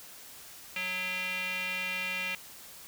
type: tone with band-pass filter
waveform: square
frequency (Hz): 183.6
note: F#3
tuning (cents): -13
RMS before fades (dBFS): -34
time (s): 0.76-2.35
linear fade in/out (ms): 2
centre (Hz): 2500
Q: 5.6
effects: white hiss -49 dBFS RMS until 2.87 s